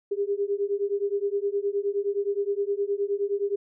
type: beating tone pair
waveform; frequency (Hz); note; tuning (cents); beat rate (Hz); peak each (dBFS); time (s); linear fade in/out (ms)
sine; 398.2 / 407.8; G4 / G#4; +27 / -32; 9.6; -27; 0.11-3.56; 10
effects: none